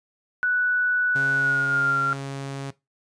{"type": "tone with pitch glide", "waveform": "sine", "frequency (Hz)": [1480, 1380.9], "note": ["F#6", "F6"], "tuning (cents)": [0, -20], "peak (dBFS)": -19, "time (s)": [0.43, 2.13], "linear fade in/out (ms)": 0, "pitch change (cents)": -120, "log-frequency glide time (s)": [1.33, 1.99]}
{"type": "tone", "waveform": "sawtooth", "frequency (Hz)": 137.5, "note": "C#3", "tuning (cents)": -14, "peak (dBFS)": -26, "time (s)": [1.15, 2.71], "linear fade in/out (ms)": 10}
{"effects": ["noise-tail reverb RT60 0.2 s tail -18 dB re dry", "resampled to 22050 Hz"]}